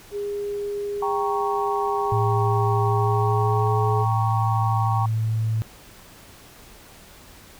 sine tone with pitch glide, 407.8 to 424.4 Hz, G#4 to G#4, -32 to +38 cents, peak -25 dBFS, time 0.11-4.06 s, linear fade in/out 50 ms, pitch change +70 cents, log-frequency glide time 2.86-3.76 s
sine chord, G diminished, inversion none, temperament equal, 784 / 932.3 / 1108.7 Hz, G5 / Bb5 / Db6, 0 / 0 / 0 cents, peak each -26 / -28 / -27 dBFS, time 1.02-5.06 s, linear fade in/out 5 ms
sine tone, 110.9 Hz, A2, 14 cents sharp, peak -20 dBFS, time 2.12-5.62 s, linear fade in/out 0 ms
effects pink hiss -47 dBFS RMS until 7.59 s

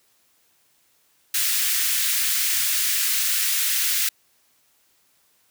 white high-pass noise, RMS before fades -22 dBFS, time 1.34-4.09 s, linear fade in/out 5 ms, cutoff 1600 Hz, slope 24 dB/octave, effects white hiss -63 dBFS RMS until 5.5 s + high-pass 60 Hz 12 dB/octave

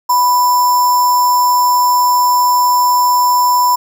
sine tone with sample-and-hold, 987.8 Hz, B5, in tune, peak -8 dBFS, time 0.09-3.76 s, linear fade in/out 10 ms, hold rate 6300 Hz, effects none

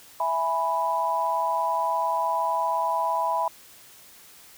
sine chord, E major, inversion none, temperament equal, 659.3 / 830.6 / 987.8 Hz, E5 / G#5 / B5, 0 / 0 / 0 cents, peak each -29 / -29 / -24 dBFS, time 0.2-3.48 s, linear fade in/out 2 ms, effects white hiss -50 dBFS RMS until 4.57 s

